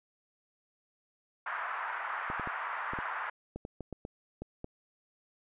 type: band-pass noise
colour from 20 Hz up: pink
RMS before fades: -37 dBFS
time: 1.46-3.3 s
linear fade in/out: 5 ms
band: 950 to 1700 Hz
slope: 24 dB/octave
type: clicks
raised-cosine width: 2 ms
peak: -26 dBFS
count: 12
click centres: 2.301 / 2.397 / 2.474 / 2.935 / 2.988 / 3.56 / 3.651 / 3.807 / 3.927 / 4.051 / 4.42 / 4.644 s
effects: resampled to 8000 Hz